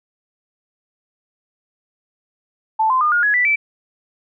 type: tone with pitch steps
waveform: sine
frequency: 879 / 1033.3 / 1214.7 / 1427.9 / 1678.6 / 1973.3 / 2320 Hz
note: A5 / C6 / D#6 / F6 / G#6 / B6 / D7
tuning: -2 / -22 / -42 / +38 / +18 / -2 / -22 cents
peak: -13 dBFS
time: 2.79-3.56 s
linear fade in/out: 10 ms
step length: 110 ms
effects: none